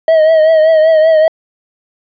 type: tone with vibrato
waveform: triangle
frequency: 635 Hz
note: D#5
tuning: 35 cents sharp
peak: -3 dBFS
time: 0.08-1.28 s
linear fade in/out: 2 ms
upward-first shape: triangle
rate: 5.2 Hz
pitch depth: 57 cents each way
effects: resampled to 11025 Hz